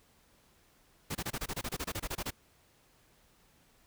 pink noise bursts, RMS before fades -36 dBFS, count 16, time 1.1-2.307 s, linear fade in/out 10 ms, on 52 ms, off 25 ms, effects pink hiss -66 dBFS RMS until 3.86 s

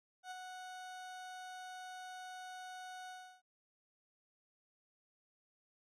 30% pulse tone with ADSR envelope, 738 Hz, F#5, 5 cents flat, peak -40 dBFS, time 0.23-3.42 s, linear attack 80 ms, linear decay 20 ms, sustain -4 dB, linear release 330 ms, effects low-pass 9000 Hz 12 dB/octave

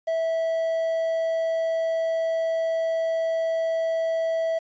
triangle tone with quantisation, 654 Hz, E5, 14 cents flat, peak -20 dBFS, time 0.07-4.59 s, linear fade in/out 10 ms, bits 8, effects resampled to 16000 Hz

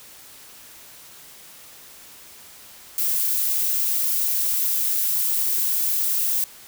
violet noise, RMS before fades -22 dBFS, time 2.98-6.44 s, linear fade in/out 0 ms, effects white hiss -45 dBFS RMS until 6.67 s

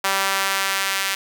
sawtooth tone with high-pass filter sweep, 194.5 Hz, G3, 13 cents flat, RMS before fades -22 dBFS, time 0.04-1.15 s, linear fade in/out 5 ms, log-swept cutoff 1000 to 1900 Hz, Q 0.99, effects none

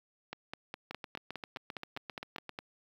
two click trains, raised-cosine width 0.3 ms, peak -24 / -23 dBFS, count 13 / 12, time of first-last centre 0.91-2.493 / 0.33-2.589 s, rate 7.58 / 4.87 Hz, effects high-pass 100 Hz 12 dB/octave + 9-bit

